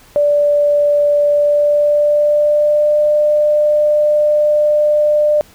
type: tone with pitch glide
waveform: sine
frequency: 584 to 598 Hz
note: D5 to D5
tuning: -10 to +31 cents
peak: -9 dBFS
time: 0.16-5.41 s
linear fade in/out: 0 ms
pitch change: +41 cents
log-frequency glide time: 1.25-3.05 s
effects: pink hiss -45 dBFS RMS until 5.54 s